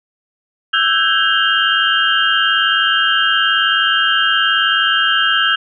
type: tone cluster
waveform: sine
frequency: 1324 / 1538 / 1637 / 2837 / 3148 Hz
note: E6 / G6 / G#6 / F7 / G7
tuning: +7 / -33 / -25 / +27 / +7 cents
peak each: -18 dBFS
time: 0.73-5.56 s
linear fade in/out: 10 ms
effects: none